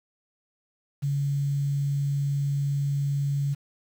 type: tone with quantisation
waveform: sine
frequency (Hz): 141.1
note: C#3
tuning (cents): +31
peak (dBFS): -23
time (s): 1.02-3.55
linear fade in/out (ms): 20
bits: 8
effects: none